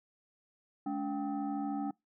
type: tone with frequency modulation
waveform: sine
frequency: 285.7 Hz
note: D4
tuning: 48 cents flat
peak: -32 dBFS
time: 0.86-1.91 s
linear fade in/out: 5 ms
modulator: 498 Hz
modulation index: 0.98
effects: noise-tail reverb RT60 0.2 s tail -25 dB re dry